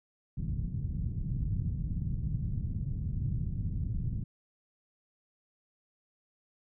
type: low-pass noise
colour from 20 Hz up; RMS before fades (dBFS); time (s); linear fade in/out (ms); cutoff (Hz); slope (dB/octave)
white; -33; 0.37-4.24; 10; 150; 24
effects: none

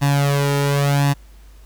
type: tone with flanger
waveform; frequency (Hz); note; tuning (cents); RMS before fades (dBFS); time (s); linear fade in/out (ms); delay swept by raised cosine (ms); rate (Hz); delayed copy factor
sawtooth; 141.6; C#3; +37; -17; 0.01-1.14; 20; 1.1 to 2.2; 0.91; +0.75
effects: added 50 Hz sine -41 dBFS peak until 1.65 s + pink hiss -54 dBFS RMS until 1.65 s

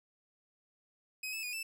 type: tone with pitch steps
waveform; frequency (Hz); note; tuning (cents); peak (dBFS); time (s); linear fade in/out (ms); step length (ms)
sawtooth; 2528 / 2611 / 2461 / 2646; D#7 / E7 / D#7 / E7; +27 / -17 / -20 / +6; -34; 1.23-1.63; 5; 100
effects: none

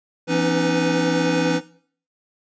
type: tone cluster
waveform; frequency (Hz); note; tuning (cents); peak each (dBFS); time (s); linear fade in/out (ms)
square; 169.2 / 253.3 / 276.7 / 309.6 / 497.7; E3 / B3 / C#4 / D#4 / B4; +45 / +44 / -3 / -9 / +13; -25 / -29 / -25 / -26 / -22; 0.27-1.61; 50
effects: noise-tail reverb RT60 0.5 s tail -17 dB re dry + resampled to 16000 Hz

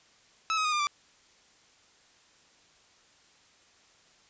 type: tone with pitch steps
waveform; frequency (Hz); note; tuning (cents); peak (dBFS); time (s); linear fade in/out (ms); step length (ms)
sawtooth; 1300 / 1266.6 / 1234.1 / 1202.5 / 1171.6; E6 / D#6 / D#6 / D6 / D6; -24 / +30 / -15 / +41 / -5; -22; 0.5-0.87; 0; 74
effects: white hiss -61 dBFS RMS until 4.29 s + resampled to 16000 Hz

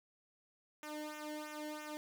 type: tone with flanger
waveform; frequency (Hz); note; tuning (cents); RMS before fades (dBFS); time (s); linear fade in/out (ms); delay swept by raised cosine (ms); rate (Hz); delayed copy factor
sawtooth; 302.5; D#4; -49; -45; 0.83-1.97; 0; 0.22 to 0.82; 3; -0.85
effects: none

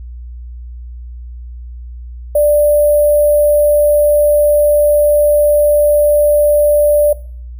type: tone with sample-and-hold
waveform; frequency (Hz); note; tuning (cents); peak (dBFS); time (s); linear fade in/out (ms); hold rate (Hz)
sine; 591; D5; +11; -7; 2.35-7.13; 5; 11025
effects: noise-tail reverb RT60 0.5 s tail -21 dB re dry + added 60 Hz sine -26 dBFS peak until 7.59 s

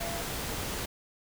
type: tone in noise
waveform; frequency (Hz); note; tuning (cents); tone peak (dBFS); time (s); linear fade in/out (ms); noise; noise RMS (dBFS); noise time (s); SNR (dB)
sine; 679; F5; -49; -37; 0-0.22; 10; pink; -35; 0-0.86; -5
effects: none

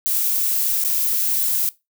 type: noise with dropouts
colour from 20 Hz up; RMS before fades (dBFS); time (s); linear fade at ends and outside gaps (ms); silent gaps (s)
violet; -20; 0.06-1.69; 0; 0.839-0.848
effects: noise-tail reverb RT60 0.2 s tail -19 dB re dry

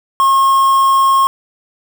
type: tone with quantisation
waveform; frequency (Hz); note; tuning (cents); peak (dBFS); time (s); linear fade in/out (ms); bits
triangle; 1079; C#6; -47; -6; 0.2-1.27; 0; 4
effects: none

